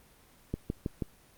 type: click train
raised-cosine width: 3 ms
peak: -18 dBFS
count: 4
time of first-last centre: 0.54-1.022 s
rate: 6.22 Hz
effects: pink hiss -60 dBFS RMS until 1.37 s + Opus 24 kbps